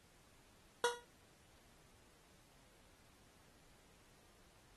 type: tone with exponential decay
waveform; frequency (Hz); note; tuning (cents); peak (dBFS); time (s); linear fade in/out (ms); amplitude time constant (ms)
20% pulse; 480; B4; -49; -23; 0.84-1.05; 1; 44
effects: pink hiss -68 dBFS RMS until 4.76 s + AAC 32 kbps